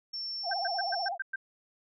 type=tone; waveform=sine; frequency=5420 Hz; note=E8; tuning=47 cents sharp; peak=-34 dBFS; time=0.13-1.09 s; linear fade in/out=10 ms
type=tone with vibrato; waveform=sine; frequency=740 Hz; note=F#5; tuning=in tune; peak=-31 dBFS; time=0.43-1.18 s; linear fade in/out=50 ms; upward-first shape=sine; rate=16 Hz; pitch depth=150 cents each way
type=tone bursts; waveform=sine; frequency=1568 Hz; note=G6; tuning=in tune; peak=-30 dBFS; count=7; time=0.51-1.359 s; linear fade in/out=5 ms; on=27 ms; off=110 ms
effects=none